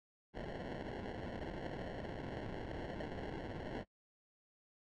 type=noise with sample-and-hold; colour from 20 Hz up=white; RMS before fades=-44 dBFS; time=0.33-3.85 s; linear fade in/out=50 ms; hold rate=1225 Hz; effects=noise-tail reverb RT60 0.1 s tail -26 dB re dry + low-pass 3000 Hz 12 dB/octave